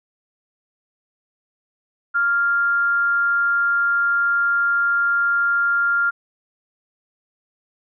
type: tone with amplitude modulation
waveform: sine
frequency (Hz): 1396.9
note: F6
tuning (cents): 0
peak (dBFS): -14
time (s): 2.14-6.11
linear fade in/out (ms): 20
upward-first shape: sine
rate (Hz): 259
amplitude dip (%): 35
effects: none